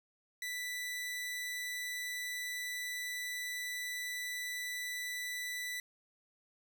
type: tone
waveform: sawtooth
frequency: 1978 Hz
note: B6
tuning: 2 cents sharp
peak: -34 dBFS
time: 0.42-5.8 s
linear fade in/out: 2 ms
effects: none